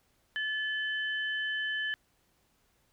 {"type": "tone pair together", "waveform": "sine", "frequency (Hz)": [1730, 3044], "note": ["A6", "F#7"], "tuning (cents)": [-30, 48], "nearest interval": "minor seventh", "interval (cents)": 978, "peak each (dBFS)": [-31, -37], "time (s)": [0.36, 1.94], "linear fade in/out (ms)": 0, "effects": ["pink hiss -71 dBFS RMS until 2.92 s"]}